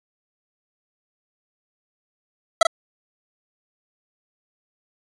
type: tone with echo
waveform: 25% pulse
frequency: 659.3 Hz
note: E5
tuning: in tune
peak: -6 dBFS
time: 2.61-2.63 s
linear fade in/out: 5 ms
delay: 40 ms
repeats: 1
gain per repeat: -4 dB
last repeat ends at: 2.67 s
effects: resampled to 22050 Hz